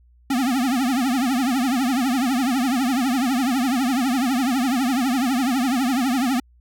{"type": "tone with vibrato", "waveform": "square", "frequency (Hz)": 255.9, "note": "C4", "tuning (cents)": -38, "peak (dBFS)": -19, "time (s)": [0.3, 6.4], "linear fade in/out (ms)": 5, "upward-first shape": "triangle", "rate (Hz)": 12, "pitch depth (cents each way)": 190, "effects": ["added 60 Hz sine -51 dBFS peak until 6.6 s"]}